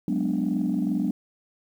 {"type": "chord", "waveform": "sine", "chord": "G# half-diminished seventh", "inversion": "third", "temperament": "equal", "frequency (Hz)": [185, 207.7, 246.9, 293.7], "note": ["F#3", "G#3", "B3", "D4"], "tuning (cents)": [0, 0, 0, 0], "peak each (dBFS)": -27, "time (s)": [0.08, 1.11], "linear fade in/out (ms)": 2, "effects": ["tanh soft clip ceiling -16 dBFS", "9-bit"]}